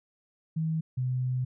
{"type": "tone pair in turn", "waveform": "sine", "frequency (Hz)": [160, 127.22], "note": ["D#3", "C3"], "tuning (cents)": [49, -48], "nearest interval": "major third", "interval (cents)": 397, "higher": "first", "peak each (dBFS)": -26, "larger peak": "neither", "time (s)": [[0.56, 0.81], [0.97, 1.45]], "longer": "second", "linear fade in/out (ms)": 10, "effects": []}